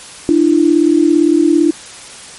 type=tone pair together; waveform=sine; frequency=299.2 / 336.9 Hz; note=D4 / E4; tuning=+32 / +38 cents; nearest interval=major second; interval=206 cents; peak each=-10 dBFS; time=0.29-1.71 s; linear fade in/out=0 ms; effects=white hiss -33 dBFS RMS until 2.38 s + MP3 48 kbps

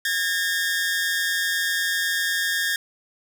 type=tone pair together; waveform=sawtooth; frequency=1638 / 1810 Hz; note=G#6 / A6; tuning=-24 / +48 cents; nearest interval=major second; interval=172 cents; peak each=-21 dBFS; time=0.05-2.76 s; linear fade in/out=2 ms; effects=none

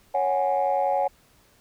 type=chord; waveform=sine; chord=C# suspended fourth; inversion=none; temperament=equal; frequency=554.4 / 740 / 830.6 Hz; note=C#5 / F#5 / G#5; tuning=0 / 0 / 0 cents; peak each=-24 dBFS; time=0.14-1.08 s; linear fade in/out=10 ms; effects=tanh soft clip ceiling -14 dBFS + pink hiss -59 dBFS RMS until 1.6 s

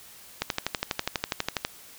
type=click train; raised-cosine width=0.2 ms; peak=-8 dBFS; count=16; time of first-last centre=0.42-1.65 s; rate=12.2 Hz; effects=white hiss -49 dBFS RMS until 1.98 s

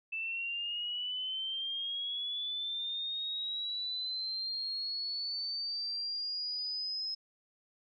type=linear sweep; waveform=sine; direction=up; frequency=2637 to 5140 Hz; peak=-34 dBFS; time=0.12-7.15 s; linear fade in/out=10 ms; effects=none

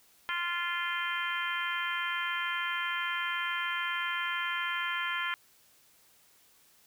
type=harmonic tone with a mistuned harmonic; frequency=347.4 Hz; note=F4; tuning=9 cents flat; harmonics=3 / 4 / 5 / 6 / 7 / 8 / 9; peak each=-37 / -36 / -36 / -38 / -41 / -48 / -39 dBFS; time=0.29-5.34 s; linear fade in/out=0 ms; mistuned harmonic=8; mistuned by=-26 cents; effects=white hiss -63 dBFS RMS until 6.86 s

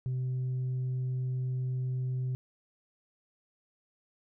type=tone with tanh clipping; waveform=sine; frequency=128 Hz; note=C3; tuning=38 cents flat; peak=-30 dBFS; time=0.06-2.35 s; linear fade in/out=0 ms; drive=1 dB; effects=none

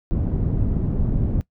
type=low-pass noise; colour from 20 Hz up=pink; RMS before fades=-21 dBFS; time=0.11-1.41 s; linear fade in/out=0 ms; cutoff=230 Hz; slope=12 dB/octave; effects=noise-tail reverb RT60 0.1 s tail -20 dB re dry

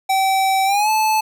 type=tone with pitch glide; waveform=square; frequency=770 to 869.3 Hz; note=G5 to A5; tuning=-31 to -21 cents; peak=-15 dBFS; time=0.09-1.21 s; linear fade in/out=10 ms; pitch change=+210 cents; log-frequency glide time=0.65-0.9 s; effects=none

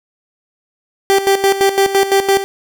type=tone with tremolo; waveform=30% pulse; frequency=392 Hz; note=G4; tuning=in tune; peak=-6 dBFS; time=1.1-2.44 s; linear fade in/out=0 ms; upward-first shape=square; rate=5.9 Hz; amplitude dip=70%; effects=none

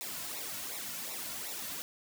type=noise with flanger; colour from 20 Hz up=white; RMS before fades=-40 dBFS; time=0.01-1.82 s; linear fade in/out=0 ms; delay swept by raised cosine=0.63 to 2.53 ms; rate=2.7 Hz; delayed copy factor=-0.75; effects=none

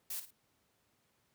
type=noise with echo; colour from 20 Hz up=blue; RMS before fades=-40 dBFS; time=0.1-0.2 s; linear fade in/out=5 ms; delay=54 ms; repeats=2; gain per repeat=-10 dB; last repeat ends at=0.308 s; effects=pink hiss -75 dBFS RMS until 1.34 s + high-pass 80 Hz 12 dB/octave

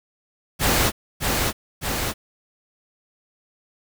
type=noise with echo; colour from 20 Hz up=pink; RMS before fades=-19 dBFS; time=0.59-0.92 s; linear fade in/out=50 ms; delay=610 ms; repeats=2; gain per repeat=-3 dB; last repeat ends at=2.14 s; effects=none

